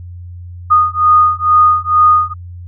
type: beating tone pair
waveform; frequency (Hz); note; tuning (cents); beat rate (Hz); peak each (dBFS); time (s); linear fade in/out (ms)
sine; 1232 / 1234.2; D#6 / D#6; -17 / -14; 2.2; -10; 0.7-2.34; 20
effects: added 88 Hz sine -27 dBFS peak until 2.67 s